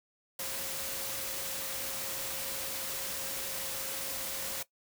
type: tone in noise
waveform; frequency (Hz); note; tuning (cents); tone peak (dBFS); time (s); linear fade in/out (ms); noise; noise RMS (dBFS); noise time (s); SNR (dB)
sine; 539; C#5; -49; -47; 0.39-4.63; 5; white; -37; 0.39-4.63; -13
effects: noise-tail reverb RT60 0.1 s tail -18 dB re dry